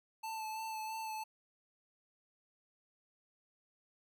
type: tone with vibrato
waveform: square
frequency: 879 Hz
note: A5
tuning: 2 cents flat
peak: -40 dBFS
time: 0.23-1.24 s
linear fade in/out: 10 ms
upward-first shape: sine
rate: 3 Hz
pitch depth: 21 cents each way
effects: none